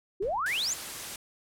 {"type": "exponential sweep", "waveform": "sine", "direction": "up", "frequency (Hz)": [353.4, 7540], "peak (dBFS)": -27, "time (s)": [0.2, 0.74], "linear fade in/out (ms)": 10}
{"type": "noise with exponential decay", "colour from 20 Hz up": "brown", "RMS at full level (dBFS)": -41, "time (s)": [0.22, 0.68], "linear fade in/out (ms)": 5, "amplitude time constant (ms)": 99}
{"type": "noise", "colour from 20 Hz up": "white", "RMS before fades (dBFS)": -38, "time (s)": [0.46, 1.16], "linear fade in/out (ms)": 2}
{"effects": ["low-pass 12000 Hz 12 dB/octave"]}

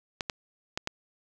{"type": "clicks", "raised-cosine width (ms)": 0.2, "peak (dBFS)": -13, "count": 4, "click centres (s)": [0.208, 0.298, 0.775, 0.874], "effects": []}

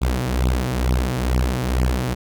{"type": "beating tone pair", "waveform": "sawtooth", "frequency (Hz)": [61.74, 63.94], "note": ["B1", "C2"], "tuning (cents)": [0, -39], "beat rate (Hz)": 2.2, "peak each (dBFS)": [-17, -17], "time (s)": [0.01, 2.15], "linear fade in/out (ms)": 20, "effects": []}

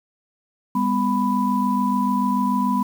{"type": "tone cluster", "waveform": "sine", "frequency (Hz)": [201.5, 248.4, 992], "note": ["G3", "B3", "B5"], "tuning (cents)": [48, 10, 7], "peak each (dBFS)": -22, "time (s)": [0.75, 2.83], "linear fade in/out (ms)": 5, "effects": ["7-bit"]}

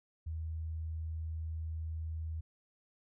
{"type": "tone", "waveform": "sine", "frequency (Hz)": 80.1, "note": "E2", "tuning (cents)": -49, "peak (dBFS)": -36, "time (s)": [0.26, 2.41], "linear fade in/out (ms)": 10, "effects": []}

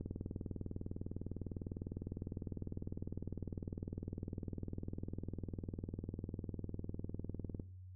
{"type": "click train", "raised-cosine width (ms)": 3, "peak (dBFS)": -29, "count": 152, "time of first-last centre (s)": [0.01, 7.598], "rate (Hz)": 19.9, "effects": ["noise-tail reverb RT60 0.4 s tail -17 dB re dry", "added 92 Hz sine -50 dBFS peak until 7.95 s"]}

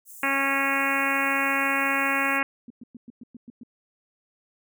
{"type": "high-pass noise", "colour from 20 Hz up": "white", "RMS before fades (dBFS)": -44, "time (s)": [0.05, 2.41], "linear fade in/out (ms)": 50, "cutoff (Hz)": 6600, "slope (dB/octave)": 48}
{"type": "harmonic tone", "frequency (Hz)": 274.6, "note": "C#4", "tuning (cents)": -16, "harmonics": [1, 2, 3, 4, 5, 6, 7, 8, 9, 10], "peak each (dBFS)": [-31, -34, -33, -30, -32, -29, -30, -29, -30, -34], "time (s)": [0.23, 2.43], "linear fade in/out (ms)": 2}
{"type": "tone bursts", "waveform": "sine", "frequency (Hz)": 238.4, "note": "A#3", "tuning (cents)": 39, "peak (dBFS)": -38, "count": 8, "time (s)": [2.68, 3.634], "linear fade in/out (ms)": 2, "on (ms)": 23, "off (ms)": 110}
{"effects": []}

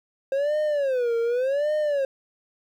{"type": "tone with vibrato", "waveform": "triangle", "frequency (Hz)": 531, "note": "C5", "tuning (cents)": 25, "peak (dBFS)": -19, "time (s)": [0.32, 2.05], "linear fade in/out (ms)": 2, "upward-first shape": "sine", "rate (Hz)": 0.87, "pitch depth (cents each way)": 240, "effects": ["10-bit"]}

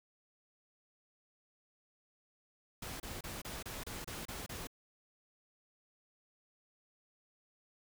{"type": "noise bursts", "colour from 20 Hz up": "pink", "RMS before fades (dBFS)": -44, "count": 9, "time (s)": [2.82, 4.672], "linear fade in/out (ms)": 5, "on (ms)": 180, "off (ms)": 29, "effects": []}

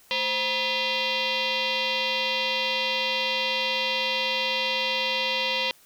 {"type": "tone with frequency modulation", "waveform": "sine", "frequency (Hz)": 220, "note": "A3", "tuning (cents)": 0, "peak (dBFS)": -23, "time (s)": [0.11, 5.71], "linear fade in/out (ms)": 0, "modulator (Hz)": 744, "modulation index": 5.3, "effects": ["white hiss -56 dBFS RMS until 5.85 s"]}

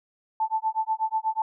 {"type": "tone with tremolo", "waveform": "sine", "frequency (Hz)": 880, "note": "A5", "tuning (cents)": 0, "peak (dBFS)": -20, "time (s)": [0.4, 1.42], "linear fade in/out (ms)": 2, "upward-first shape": "sine", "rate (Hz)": 8.2, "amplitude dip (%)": 100, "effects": []}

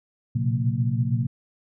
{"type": "tone cluster", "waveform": "sine", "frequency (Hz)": [117.1, 123.3, 132.3, 176.4, 227.6], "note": ["A#2", "B2", "C3", "F3", "A#3"], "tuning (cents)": [8, -2, 20, 18, -41], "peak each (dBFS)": [-24, -30, -25, -33, -30], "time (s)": [0.35, 1.27], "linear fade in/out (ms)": 10, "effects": []}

